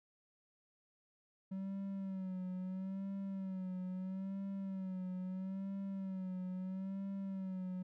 triangle tone with vibrato, 189.7 Hz, F#3, 43 cents sharp, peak -37 dBFS, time 1.51-7.83 s, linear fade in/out 10 ms, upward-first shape sine, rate 0.76 Hz, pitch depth 58 cents each way, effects none

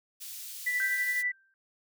white high-pass noise, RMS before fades -42 dBFS, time 0.2-1.23 s, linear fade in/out 20 ms, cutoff 3400 Hz, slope 12 dB/octave
sine tone with tremolo, 1975.5 Hz, B6, in tune, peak -25 dBFS, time 0.66-1.32 s, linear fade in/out 10 ms, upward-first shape triangle, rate 12 Hz, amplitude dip 45%
sine tone with exponential decay, 1568 Hz, G6, in tune, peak -29 dBFS, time 0.8-1.54 s, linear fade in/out 1 ms, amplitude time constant 160 ms
effects none

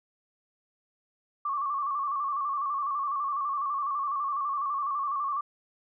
sine tone with vibrato, 1136 Hz, C#6, 42 cents sharp, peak -27 dBFS, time 1.45-5.41 s, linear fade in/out 5 ms, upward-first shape square, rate 12 Hz, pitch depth 62 cents each way, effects none

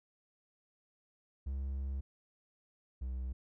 triangle tone pair in turn, 67.7 / 63.61 Hz, C#2 / C2, -40 / -48 cents, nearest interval minor second, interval 108 cents, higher first, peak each -33 / -34 dBFS, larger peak first, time 1.46-2.01 / 3.01-3.33 s, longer first, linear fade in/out 10 ms, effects none

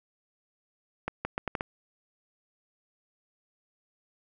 accelerating click train, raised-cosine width 0.5 ms, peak -15 dBFS, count 6, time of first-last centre 1.08-1.609 s, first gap 170 ms, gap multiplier 0.76, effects none

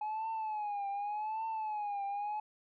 sine tone with vibrato, 844 Hz, G#5, 28 cents sharp, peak -32 dBFS, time 0.01-2.4 s, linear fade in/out 5 ms, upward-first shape triangle, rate 0.86 Hz, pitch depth 110 cents each way, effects tanh soft clip ceiling -33 dBFS

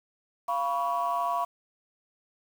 sine tone cluster, 693 / 980 / 1122 Hz, F5 / B5 / C#6, -14 / -14 / +21 cents, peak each -29 dBFS, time 0.48-1.45 s, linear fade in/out 10 ms, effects tanh soft clip ceiling -19 dBFS + 8-bit

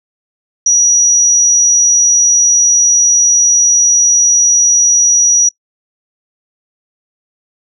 sine tone, 5810 Hz, F#8, 32 cents flat, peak -5 dBFS, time 0.66-5.49 s, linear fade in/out 5 ms, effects noise-tail reverb RT60 0.1 s tail -23 dB re dry

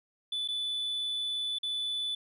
sine tone with dropouts, 3483 Hz, A7, 18 cents flat, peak -28 dBFS, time 0.32-2.15 s, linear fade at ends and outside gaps 5 ms, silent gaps 0.477-0.485 / 1.586-1.631 s, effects tanh soft clip ceiling -29 dBFS

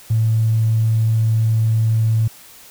triangle tone, 111.6 Hz, A2, 25 cents sharp, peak -9 dBFS, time 0.1-2.28 s, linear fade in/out 10 ms, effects tanh soft clip ceiling -11 dBFS + white hiss -43 dBFS RMS until 2.7 s

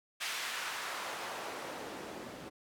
white noise with band-pass filter sweep, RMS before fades -41 dBFS, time 0.2-2.5 s, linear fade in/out 20 ms, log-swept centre 2200 to 250 Hz, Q 0.88, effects none

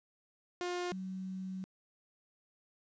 sawtooth / sine tone pair in turn, 355.4 / 187.83 Hz, F4 / F#3, +30 / +26 cents, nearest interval major seventh, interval 1104 cents, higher first, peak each -31 / -38 dBFS, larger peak first, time 0.61-0.92 / 0.92-1.64 s, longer second, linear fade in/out 0 ms, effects resampled to 16000 Hz + 11-bit

